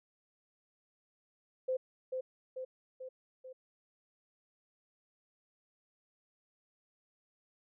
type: tone with echo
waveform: sine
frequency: 516 Hz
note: C5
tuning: 24 cents flat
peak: -30 dBFS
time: 1.68-1.77 s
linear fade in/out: 10 ms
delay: 440 ms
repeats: 4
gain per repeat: -4 dB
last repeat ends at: 3.53 s
effects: none